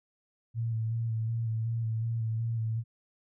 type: tone with vibrato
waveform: sine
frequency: 113.4 Hz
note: A#2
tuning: 47 cents flat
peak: -28 dBFS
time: 0.54-2.84 s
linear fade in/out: 50 ms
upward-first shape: square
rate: 2.7 Hz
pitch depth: 26 cents each way
effects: none